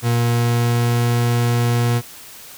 40% pulse tone with pitch glide, 118.5 to 119.39 Hz, A#2 to A#2, +29 to +42 cents, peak -14 dBFS, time 0.02-2.02 s, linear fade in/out 50 ms, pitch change +13 cents, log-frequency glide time 0.17-1.08 s, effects white hiss -39 dBFS RMS until 2.57 s

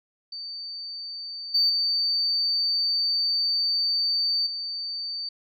sine tone with level steps, 4587 Hz, D8, 42 cents flat, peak -33 / -17 / -21 / -29 dBFS, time 0.32-5.29 s, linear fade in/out 5 ms, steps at 1.54 / 1.69 / 4.46 s, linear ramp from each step 10 ms, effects tanh soft clip ceiling -13 dBFS

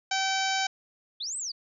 harmonic tone, 770 Hz, G5, 31 cents flat, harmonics 1 / 2 / 3 / 4 / 5 / 6 / 7 / 8 / 9, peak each -29 / -32 / -34 / -35 / -36 / -37 / -37 / -38 / -39 dBFS, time 0.11-0.67 s, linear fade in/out 5 ms
sine linear two-way sweep, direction up then down, 3280 to 8410 to 4369 Hz, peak -31 dBFS, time 1.2-1.52 s, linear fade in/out 10 ms, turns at 1.37 s
effects none

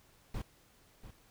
brown noise with echo, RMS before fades -38 dBFS, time 0.34-0.42 s, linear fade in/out 5 ms, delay 690 ms, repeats 1, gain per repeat -12 dB, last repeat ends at 1.11 s, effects pink hiss -65 dBFS RMS until 1.3 s

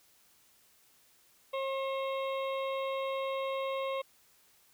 harmonic tone, 538 Hz, C5, 48 cents sharp, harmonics 1 / 2 / 4 / 5 / 6 / 7, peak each -33 / -38 / -45 / -48 / -50 / -49 dBFS, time 1.53-4.02 s, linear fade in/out 10 ms, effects white hiss -65 dBFS RMS until 4.73 s

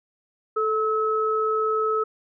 sine tone pair together, 437.3 / 1292 Hz, A4 / E6, -11 / -35 cents, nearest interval octave + perfect fifth, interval 1876 cents, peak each -23 dBFS, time 0.56-2.04 s, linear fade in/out 10 ms, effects none

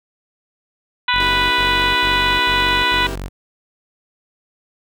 harmonic tone, 493.9 Hz, B4, in tune, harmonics 2 / 3 / 4 / 5 / 6 / 7 / 8, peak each -19 / -21 / -22 / -23 / -24 / -24 / -25 dBFS, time 1.08-3.07 s, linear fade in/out 5 ms
sawtooth tone bursts, 47.13 Hz, F#1, 33 cents sharp, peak -21 dBFS, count 5, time 1.13-3.29 s, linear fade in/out 20 ms, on 380 ms, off 65 ms
sawtooth chord, C dominant seventh, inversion none, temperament just, 261.6 / 327 / 392.4 / 470.9 Hz, C4 / E4 / G4 / Bb4, 0 / -14 / +2 / +18 cents, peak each -31 / -26 / -26 / -30 dBFS, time 1.2-3.15 s, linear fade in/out 0 ms
effects none

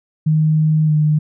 sine tone with pitch glide, 155.56 to 152.18 Hz, D#3 to D#3, 0 to -38 cents, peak -11 dBFS, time 0.26-1.19 s, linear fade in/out 10 ms, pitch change -38 cents, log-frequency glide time 0.86-0.92 s, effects none

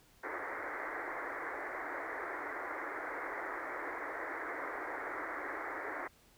white band-pass noise, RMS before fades -41 dBFS, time 0.23-6.08 s, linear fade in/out 10 ms, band 280 to 2100 Hz, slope 96 dB/octave, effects pink hiss -65 dBFS RMS until 6.37 s

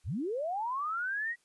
sine linear sweep, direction up, 46.25 to 1933 Hz, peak -31 dBFS, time 0.04-1.36 s, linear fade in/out 50 ms, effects white hiss -71 dBFS RMS until 1.44 s + resampled to 24000 Hz

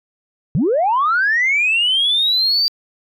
sine linear sweep, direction up, 120.5 to 4699 Hz, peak -12 dBFS, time 0.55-2.68 s, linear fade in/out 0 ms, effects tanh soft clip ceiling -9 dBFS

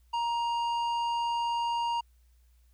sine tone with tanh clipping, 939 Hz, A#5, 12 cents sharp, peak -29 dBFS, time 0.13-2.01 s, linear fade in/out 10 ms, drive 11 dB, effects added 60 Hz sine -59 dBFS peak until 2.73 s + white hiss -74 dBFS RMS until 2.73 s

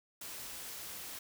white noise, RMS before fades -45 dBFS, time 0.21-1.19 s, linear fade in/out 5 ms, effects none

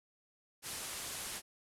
white low-pass noise, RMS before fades -43 dBFS, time 0.62-1.42 s, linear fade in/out 50 ms, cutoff 12000 Hz, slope 48 dB/octave, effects none

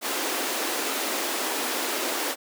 pink high-pass noise, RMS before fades -28 dBFS, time 0.01-2.36 s, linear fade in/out 50 ms, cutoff 260 Hz, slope 48 dB/octave, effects none

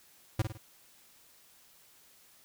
square tone with echo, 108.6 Hz, A2, 22 cents flat, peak -25 dBFS, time 0.39-0.42 s, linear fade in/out 5 ms, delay 52 ms, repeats 3, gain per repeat -7 dB, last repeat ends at 0.576 s, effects white hiss -61 dBFS RMS until 2.44 s

